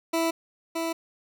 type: tone with echo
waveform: 20% pulse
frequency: 329.6 Hz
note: E4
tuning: in tune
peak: -18 dBFS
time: 0.13-0.31 s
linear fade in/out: 10 ms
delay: 620 ms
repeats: 1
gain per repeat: -4 dB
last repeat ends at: 0.93 s
effects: none